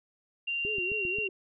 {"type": "tone with pitch glide", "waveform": "sine", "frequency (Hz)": [2776, 2758], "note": ["F7", "F7"], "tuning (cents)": [-11, -22], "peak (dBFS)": -29, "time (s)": [0.47, 1.28], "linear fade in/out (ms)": 10, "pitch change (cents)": -11, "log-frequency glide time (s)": [0.75, 0.88]}
{"type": "click train", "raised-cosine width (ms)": 3, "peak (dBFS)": -30, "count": 5, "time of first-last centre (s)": [0.65, 1.185], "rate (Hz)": 7.47}
{"type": "tone with vibrato", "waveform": "sine", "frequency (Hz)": 392.5, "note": "G4", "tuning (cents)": 2, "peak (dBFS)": -35, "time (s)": [0.65, 1.29], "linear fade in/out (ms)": 2, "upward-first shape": "sine", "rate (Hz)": 4.1, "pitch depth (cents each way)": 170}
{"effects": []}